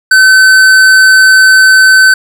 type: tone with tanh clipping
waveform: sine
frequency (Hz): 1527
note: G6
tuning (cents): -46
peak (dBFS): -3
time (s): 0.11-2.14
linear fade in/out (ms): 5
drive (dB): 15
effects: none